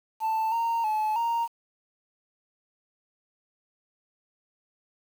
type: tone with pitch steps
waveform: sine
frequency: 884 / 923 / 861 / 930 Hz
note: A5 / A#5 / A5 / A#5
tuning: +8 / -17 / -38 / -4 cents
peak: -21 dBFS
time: 0.2-1.48 s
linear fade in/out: 50 ms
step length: 320 ms
effects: tanh soft clip ceiling -23 dBFS + 8-bit